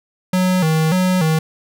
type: tone with vibrato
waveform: square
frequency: 170.8 Hz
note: F3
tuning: 38 cents flat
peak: -14 dBFS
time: 0.33-1.39 s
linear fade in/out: 5 ms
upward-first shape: square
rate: 1.7 Hz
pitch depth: 130 cents each way
effects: none